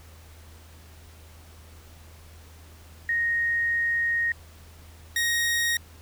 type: tone pair in turn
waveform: sine / sawtooth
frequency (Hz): 1864.7 / 1874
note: A#6 / A#6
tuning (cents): 0 / +9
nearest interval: unison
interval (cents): 9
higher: second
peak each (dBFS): -22 / -19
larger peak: second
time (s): 3.09-4.32 / 5.16-5.77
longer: first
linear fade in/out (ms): 2
effects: added 80 Hz sine -47 dBFS peak until 6.01 s + pink hiss -53 dBFS RMS until 6.01 s